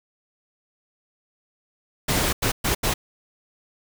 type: noise bursts at uneven times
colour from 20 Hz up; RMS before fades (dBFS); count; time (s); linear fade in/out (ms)
pink; -22; 4; 2.08-2.33 / 2.42-2.52 / 2.64-2.75 / 2.83-2.94; 10
effects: none